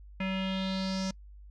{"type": "tone with low-pass filter sweep", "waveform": "square", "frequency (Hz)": 190, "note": "F#3", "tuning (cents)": 46, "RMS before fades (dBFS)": -32, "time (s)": [0.2, 1.11], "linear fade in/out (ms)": 5, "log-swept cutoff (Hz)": [2400, 5900], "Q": 4.4, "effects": ["noise-tail reverb RT60 0.1 s tail -26 dB re dry", "added 50 Hz sine -47 dBFS peak until 1.5 s"]}